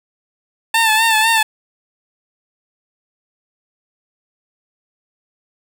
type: tone with vibrato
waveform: 15% pulse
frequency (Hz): 889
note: A5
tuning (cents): +18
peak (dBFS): -5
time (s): 0.74-1.43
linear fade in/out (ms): 5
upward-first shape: sine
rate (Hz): 4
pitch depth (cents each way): 50
effects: none